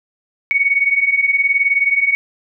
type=beating tone pair; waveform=sine; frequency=2216 / 2235 Hz; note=C#7 / C#7; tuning=-1 / +14 cents; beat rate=19 Hz; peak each=-17 / -14 dBFS; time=0.51-2.15 s; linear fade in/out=0 ms; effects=none